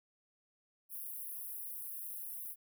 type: high-pass noise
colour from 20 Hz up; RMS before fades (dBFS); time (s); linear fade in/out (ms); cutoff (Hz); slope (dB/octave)
white; -44; 0.89-2.56; 50; 10000; 96
effects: none